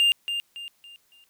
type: tone with echo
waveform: triangle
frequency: 2802 Hz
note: F7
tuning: 5 cents sharp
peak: -15 dBFS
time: 0-0.12 s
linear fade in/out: 0 ms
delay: 280 ms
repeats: 4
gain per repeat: -9 dB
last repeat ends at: 1.24 s
effects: white hiss -66 dBFS RMS until 1.29 s